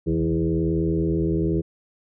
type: tone with frequency modulation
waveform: sine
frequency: 246.9 Hz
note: B3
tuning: in tune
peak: -19 dBFS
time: 0.06-1.62 s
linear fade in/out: 20 ms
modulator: 80.8 Hz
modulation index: 2.2
effects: none